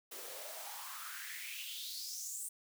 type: noise with high-pass filter sweep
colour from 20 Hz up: white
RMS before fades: -45 dBFS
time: 0.11-2.49 s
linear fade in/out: 10 ms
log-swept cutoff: 370 to 8800 Hz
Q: 5.1
effects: none